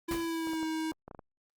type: tone with pitch glide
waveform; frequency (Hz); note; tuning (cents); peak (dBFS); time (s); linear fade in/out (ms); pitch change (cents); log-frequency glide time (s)
square; 334.8 to 318; E4 to D#4; +27 to +38; -32; 0.08-0.92; 10; -89; 0.19-0.63
type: noise with exponential decay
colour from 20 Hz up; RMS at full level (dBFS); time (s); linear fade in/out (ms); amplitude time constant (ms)
pink; -34; 0.11-0.36; 1; 53
type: clicks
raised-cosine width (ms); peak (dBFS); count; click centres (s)
1; -31; 8; 0.472 / 0.534 / 0.63 / 0.92 / 1.08 / 1.112 / 1.148 / 1.192
effects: Opus 24 kbps